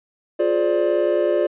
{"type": "chord", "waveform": "triangle", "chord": "D half-diminished seventh", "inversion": "first", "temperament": "just", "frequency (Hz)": [352.4, 422.9, 528.6, 587.3], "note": ["F4", "Ab4", "C5", "D5"], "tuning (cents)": [16, 31, 18, 0], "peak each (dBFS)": [-19, -22, -23, -18], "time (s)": [0.39, 1.47], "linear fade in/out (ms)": 10, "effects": ["resampled to 8000 Hz"]}